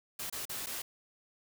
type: noise with dropouts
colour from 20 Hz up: white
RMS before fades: -39 dBFS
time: 0.19-0.82 s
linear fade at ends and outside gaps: 5 ms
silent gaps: 0.299-0.325 / 0.454-0.494 / 0.662-0.668 s
effects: none